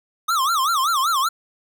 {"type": "tone with vibrato", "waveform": "square", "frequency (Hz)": 1198, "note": "D6", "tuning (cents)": 34, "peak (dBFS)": -18, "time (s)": [0.28, 1.29], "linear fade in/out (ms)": 10, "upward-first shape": "sine", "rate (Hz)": 5.2, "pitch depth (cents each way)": 250, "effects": []}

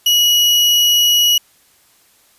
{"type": "tone", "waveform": "35% pulse", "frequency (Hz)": 2914, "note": "F#7", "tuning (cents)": -27, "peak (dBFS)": -8, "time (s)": [0.06, 1.38], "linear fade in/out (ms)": 5, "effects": ["white hiss -53 dBFS RMS until 2.38 s", "resampled to 32000 Hz"]}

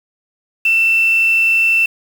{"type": "tone with quantisation", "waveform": "sine", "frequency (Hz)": 2677, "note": "E7", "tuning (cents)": 26, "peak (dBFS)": -10, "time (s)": [0.65, 1.86], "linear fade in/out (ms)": 5, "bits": 5, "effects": []}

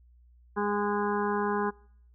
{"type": "harmonic tone with a mistuned harmonic", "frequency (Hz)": 205.4, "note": "G#3", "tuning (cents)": -19, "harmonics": [1, 2, 4, 5, 6, 7, 8], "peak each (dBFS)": [-32, -30, -34, -33, -40, -39, -40], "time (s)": [0.56, 1.71], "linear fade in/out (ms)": 20, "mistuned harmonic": 7, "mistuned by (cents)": 28, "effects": ["noise-tail reverb RT60 0.7 s tail -26 dB re dry", "added 60 Hz sine -55 dBFS peak until 2.14 s"]}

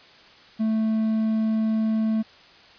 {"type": "tone", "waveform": "triangle", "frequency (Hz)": 220, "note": "A3", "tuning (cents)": 0, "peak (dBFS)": -18, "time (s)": [0.59, 2.23], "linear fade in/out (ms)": 20, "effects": ["white hiss -50 dBFS RMS until 2.78 s", "resampled to 11025 Hz"]}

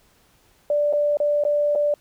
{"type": "tone with dropouts", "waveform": "sine", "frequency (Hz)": 587.3, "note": "D5", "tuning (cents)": 0, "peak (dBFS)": -17, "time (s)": [0.7, 1.94], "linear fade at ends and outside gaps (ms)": 2, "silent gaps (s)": [[0.927, 0.934], [1.171, 1.201], [1.438, 1.45], [1.752, 1.757]], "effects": ["pink hiss -59 dBFS RMS until 2 s"]}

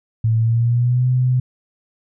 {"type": "tone with pitch glide", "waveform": "sine", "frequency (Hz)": [112.3, 126.78], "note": ["A2", "B2"], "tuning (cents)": [36, 46], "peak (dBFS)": -13, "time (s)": [0.24, 1.4], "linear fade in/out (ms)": 5, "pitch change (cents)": 210, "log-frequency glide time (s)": [0.37, 1.07], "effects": []}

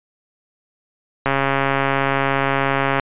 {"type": "click train", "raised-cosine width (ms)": 0.5, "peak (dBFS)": -3, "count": 239, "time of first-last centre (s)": [1.26, 2.997], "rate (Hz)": 137, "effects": ["resampled to 8000 Hz"]}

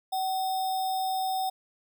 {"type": "tone with sample-and-hold", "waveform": "sine", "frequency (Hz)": 758, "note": "F#5", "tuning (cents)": 42, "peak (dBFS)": -26, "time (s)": [0.12, 1.5], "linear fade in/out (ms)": 10, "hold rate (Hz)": 4410, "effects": []}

